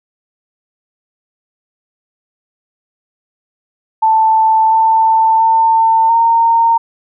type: tone with pitch steps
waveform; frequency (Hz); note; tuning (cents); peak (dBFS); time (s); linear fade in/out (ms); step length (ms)
sine; 883 / 891 / 899 / 919; A5 / A5 / A5 / A#5; +6 / +22 / +37 / -25; -7; 4.02-6.78; 10; 690
effects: none